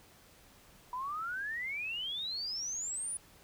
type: exponential sweep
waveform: sine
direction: up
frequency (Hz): 975 to 9960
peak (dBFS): -35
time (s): 0.93-3.17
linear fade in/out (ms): 2
effects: pink hiss -60 dBFS RMS until 3.43 s